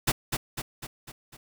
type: noise with echo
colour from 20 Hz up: pink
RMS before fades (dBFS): -23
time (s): 0.07-0.12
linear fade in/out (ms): 10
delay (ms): 250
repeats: 5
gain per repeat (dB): -5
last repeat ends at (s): 1.37
effects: none